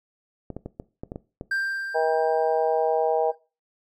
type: clicks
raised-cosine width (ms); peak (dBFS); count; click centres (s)
2; -20; 8; 0.503 / 0.566 / 0.66 / 0.799 / 1.035 / 1.119 / 1.159 / 1.411
type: tone with exponential decay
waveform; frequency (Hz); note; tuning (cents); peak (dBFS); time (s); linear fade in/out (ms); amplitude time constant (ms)
triangle; 1581; G6; +14; -20; 1.51-3.35; 5; 400
type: harmonic tone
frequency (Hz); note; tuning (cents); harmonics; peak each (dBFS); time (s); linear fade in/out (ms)
159.4; D#3; +42; 3 / 4 / 5 / 6; -24 / -25 / -25 / -34; 1.94-3.32; 20
effects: noise-tail reverb RT60 0.3 s tail -19 dB re dry